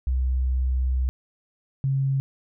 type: tone pair in turn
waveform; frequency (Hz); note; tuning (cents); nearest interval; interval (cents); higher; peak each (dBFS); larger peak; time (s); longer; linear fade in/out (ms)
sine; 64 / 135.61; C2 / C#3; -38 / -38; octave + minor second; 1300; second; -20; neither; 0.07-1.09 / 1.84-2.2; first; 0
effects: none